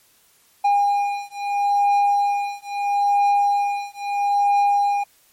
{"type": "beating tone pair", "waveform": "triangle", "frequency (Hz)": [810, 810.76], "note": ["G#5", "G#5"], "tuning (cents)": [-43, -42], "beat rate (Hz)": 0.76, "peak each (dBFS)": [-18, -18], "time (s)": [0.64, 5.04], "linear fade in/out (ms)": 10, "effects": ["white hiss -57 dBFS RMS until 5.32 s", "MP3 64 kbps"]}